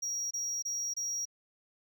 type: tone bursts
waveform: triangle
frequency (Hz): 5680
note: F8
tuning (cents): +28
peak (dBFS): -31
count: 4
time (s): 0.02-1.255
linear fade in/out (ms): 10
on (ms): 290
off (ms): 25
effects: none